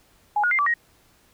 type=tone with pitch steps; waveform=sine; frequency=832 / 1444 / 2096 / 1157 / 1882 Hz; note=G#5 / F#6 / C7 / D6 / A#6; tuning=+3 / -43 / +2 / -26 / +16 cents; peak=-18 dBFS; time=0.36-0.74 s; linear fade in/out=5 ms; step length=76 ms; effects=pink hiss -59 dBFS RMS until 1.33 s